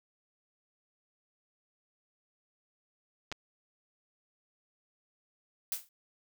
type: clicks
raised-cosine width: 0.2 ms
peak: -21 / -21 dBFS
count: 2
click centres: 3.317 / 3.324 s
type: noise with exponential decay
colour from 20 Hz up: blue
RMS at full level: -30 dBFS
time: 5.72-5.89 s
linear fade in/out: 2 ms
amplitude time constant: 35 ms
effects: none